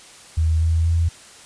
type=tone with pitch steps; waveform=sine; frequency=80.2 / 81.79 / 83.41 Hz; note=E2 / E2 / E2; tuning=-47 / -13 / +21 cents; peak=-15 dBFS; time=0.37-1.09 s; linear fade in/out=10 ms; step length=240 ms; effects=white hiss -44 dBFS RMS until 1.45 s + resampled to 22050 Hz